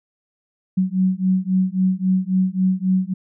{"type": "beating tone pair", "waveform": "sine", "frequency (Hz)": [185, 188.7], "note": ["F#3", "F#3"], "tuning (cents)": [0, 34], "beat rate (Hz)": 3.7, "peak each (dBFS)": -19, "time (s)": [0.77, 3.14], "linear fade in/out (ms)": 10, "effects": []}